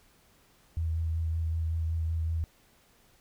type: tone with vibrato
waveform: sine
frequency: 81.4 Hz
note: E2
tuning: 21 cents flat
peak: -27 dBFS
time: 0.77-2.44 s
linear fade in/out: 0 ms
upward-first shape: sine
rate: 5.3 Hz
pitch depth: 19 cents each way
effects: pink hiss -63 dBFS RMS until 3.2 s